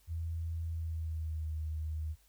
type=tone with pitch glide; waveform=sine; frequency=82.41 to 78.05 Hz; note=E2 to D#2; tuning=0 to +6 cents; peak=-34 dBFS; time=0.07-2.16 s; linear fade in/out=50 ms; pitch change=-94 cents; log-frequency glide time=0.67-1.5 s; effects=added 50 Hz sine -66 dBFS peak until 2.28 s + white hiss -69 dBFS RMS until 2.28 s